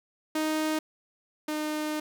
sawtooth tone pair in turn, 311.1 / 305.2 Hz, D#4 / D#4, 0 / -33 cents, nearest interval unison, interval 33 cents, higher first, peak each -22 / -25 dBFS, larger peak first, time 0.35-0.79 / 1.48-2 s, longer second, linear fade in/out 5 ms, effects none

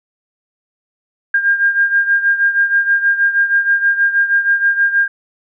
sine beating tone pair, 1606 / 1612.3 Hz, G6 / G6, +41 / +48 cents, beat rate 6.3 Hz, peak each -12 / -17 dBFS, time 1.34-5.08 s, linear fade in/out 5 ms, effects none

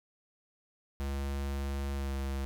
square tone with pitch glide, 69.3 to 68.07 Hz, C#2 to C#2, 0 to -31 cents, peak -33 dBFS, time 1-2.45 s, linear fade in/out 0 ms, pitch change -31 cents, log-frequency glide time 1.93-2.14 s, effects none

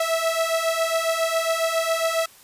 sawtooth beating tone pair, 651 / 658.3 Hz, E5 / E5, -22 / -3 cents, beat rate 7.3 Hz, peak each -21 / -19 dBFS, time 0-2.26 s, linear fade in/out 5 ms, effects white hiss -50 dBFS RMS until 2.43 s + resampled to 32000 Hz

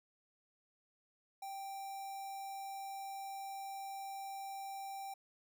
square tone with notch filter, 784 Hz, G5, in tune, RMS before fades -45 dBFS, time 1.42-5.14 s, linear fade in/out 5 ms, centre 3000 Hz, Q 1, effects none

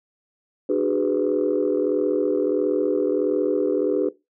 sine chord, G# half-diminished seventh, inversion second, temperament just, 299 / 373.8 / 415.3 / 498.4 Hz, D4 / F#4 / G#4 / B4, +31 / +18 / 0 / +16 cents, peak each -23 dBFS, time 0.69-4.09 s, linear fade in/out 5 ms, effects noise-tail reverb RT60 0.2 s tail -18 dB re dry + tanh soft clip ceiling -11 dBFS

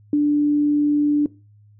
sine tone, 293.7 Hz, D4, in tune, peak -14 dBFS, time 0.13-1.26 s, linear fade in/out 2 ms, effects noise-tail reverb RT60 0.3 s tail -20 dB re dry + added 104 Hz sine -48 dBFS peak until 1.79 s

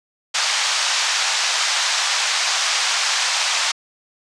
white band-pass noise, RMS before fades -20 dBFS, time 0.34-3.72 s, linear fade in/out 10 ms, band 750 to 6400 Hz, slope 24 dB/octave, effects resampled to 22050 Hz

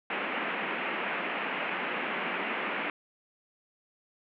white band-pass noise, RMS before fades -33 dBFS, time 0.1-2.9 s, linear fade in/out 2 ms, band 180 to 2700 Hz, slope 48 dB/octave, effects none

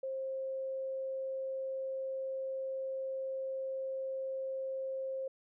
sine tone, 531 Hz, C5, 25 cents sharp, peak -35 dBFS, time 0.03-5.28 s, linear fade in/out 5 ms, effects none

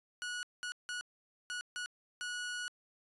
sawtooth tone bursts at uneven times, 1463 Hz, F#6, 20 cents flat, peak -34 dBFS, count 6, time 0.22-0.43 / 0.63-0.72 / 0.89-1.01 / 1.5-1.61 / 1.76-1.86 / 2.21-2.68 s, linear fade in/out 0 ms, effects resampled to 24000 Hz

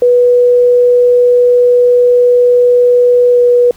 sine tone with pitch glide, 489.9 to 486.8 Hz, B4 to B4, -14 to -25 cents, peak -4 dBFS, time 0.02-3.71 s, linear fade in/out 2 ms, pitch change -11 cents, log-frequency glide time 3.31-3.4 s, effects pink hiss -43 dBFS RMS until 3.76 s

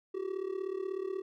triangle tone with amplitude modulation, 381.8 Hz, G4, 46 cents flat, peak -28 dBFS, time 0.14-1.22 s, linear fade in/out 10 ms, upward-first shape sine, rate 36.4 Hz, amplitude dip 85%, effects none

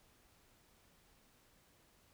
silence, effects pink hiss -69 dBFS RMS until 2.13 s

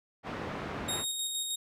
pink low-pass noise, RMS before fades -36 dBFS, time 0.23-1.05 s, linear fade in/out 50 ms, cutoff 2000 Hz, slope 12 dB/octave
20% pulse tone with tremolo, 3737 Hz, A#7, 4 cents sharp, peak -25 dBFS, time 0.88-1.56 s, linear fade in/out 10 ms, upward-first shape square, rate 6.4 Hz, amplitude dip 30%
effects high-pass 100 Hz 12 dB/octave

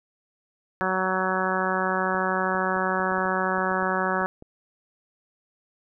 harmonic tone, 187 Hz, F#3, 19 cents sharp, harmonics 1 / 2 / 3 / 4 / 5 / 6 / 7 / 8 / 9, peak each -31 / -31 / -31 / -31 / -31 / -31 / -31 / -31 / -31 dBFS, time 0.81-4.26 s, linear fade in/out 0 ms
clicks, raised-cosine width 2 ms, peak -30 dBFS, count 12, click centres 2.147 / 2.55 / 2.765 / 3 / 3.118 / 3.182 / 3.256 / 3.582 / 3.714 / 3.827 / 4.216 / 4.424 s
effects none

